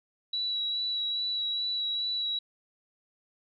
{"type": "tone with vibrato", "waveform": "sine", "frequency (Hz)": 3916, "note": "B7", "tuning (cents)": -15, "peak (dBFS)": -28, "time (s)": [0.33, 2.39], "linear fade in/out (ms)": 5, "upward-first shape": "sine", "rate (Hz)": 2.4, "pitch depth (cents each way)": 16, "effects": []}